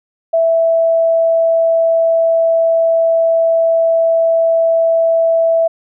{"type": "tone", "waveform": "sine", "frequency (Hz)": 659.3, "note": "E5", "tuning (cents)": 0, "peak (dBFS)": -9, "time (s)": [0.33, 5.68], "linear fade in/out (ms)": 10, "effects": []}